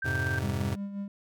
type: tone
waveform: sine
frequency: 1568 Hz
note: G6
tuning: in tune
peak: -30 dBFS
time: 0.02-0.39 s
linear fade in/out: 5 ms
type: chord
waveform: square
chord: F minor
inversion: none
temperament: just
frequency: 87.31 / 104.77 / 130.96 Hz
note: F2 / Ab2 / C3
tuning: 0 / +16 / +2 cents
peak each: -34 dBFS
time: 0.04-0.76 s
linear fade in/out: 20 ms
type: tone with tremolo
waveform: triangle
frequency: 200 Hz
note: G3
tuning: 35 cents sharp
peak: -29 dBFS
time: 0.43-1.08 s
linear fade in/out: 2 ms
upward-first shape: sine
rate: 5.7 Hz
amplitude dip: 55%
effects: none